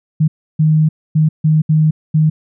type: tone bursts at uneven times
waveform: sine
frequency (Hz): 155.56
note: D#3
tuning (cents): 0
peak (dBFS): -8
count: 6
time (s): 0.2-0.28 / 0.59-0.89 / 1.15-1.29 / 1.44-1.62 / 1.69-1.91 / 2.14-2.3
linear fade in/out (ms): 10
effects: none